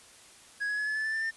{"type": "tone with pitch steps", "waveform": "triangle", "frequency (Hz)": [1661.2, 1680.5, 1700, 1719.8, 1739.8, 1760, 1780.4, 1801.1], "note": ["G#6", "G#6", "G#6", "A6", "A6", "A6", "A6", "A6"], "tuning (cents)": [0, 20, 40, -40, -20, 0, 20, 40], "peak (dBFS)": -27, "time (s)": [0.6, 1.312], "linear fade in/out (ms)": 20, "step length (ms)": 89, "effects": ["white hiss -54 dBFS RMS until 1.36 s", "resampled to 24000 Hz"]}